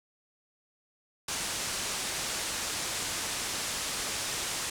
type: low-pass noise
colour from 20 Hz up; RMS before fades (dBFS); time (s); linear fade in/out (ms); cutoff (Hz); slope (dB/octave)
white; -34; 1.28-4.7; 5; 9200; 24
effects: none